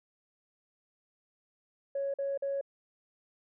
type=tone bursts; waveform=sine; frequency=554.4 Hz; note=C#5; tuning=in tune; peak=-29 dBFS; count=3; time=1.95-2.612 s; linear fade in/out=5 ms; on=190 ms; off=46 ms; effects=tanh soft clip ceiling -26 dBFS